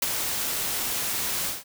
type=noise with ADSR envelope; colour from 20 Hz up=white; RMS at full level=-22 dBFS; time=0.02-1.64 s; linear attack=5 ms; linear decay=26 ms; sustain=-6 dB; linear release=170 ms; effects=none